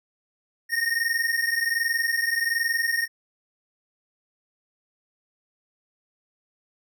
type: tone pair together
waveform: square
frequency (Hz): 1835.7 / 1857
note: A#6 / A#6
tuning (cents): -27 / -7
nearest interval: unison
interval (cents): 20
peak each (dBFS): -26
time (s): 0.69-3.08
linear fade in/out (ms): 50
effects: none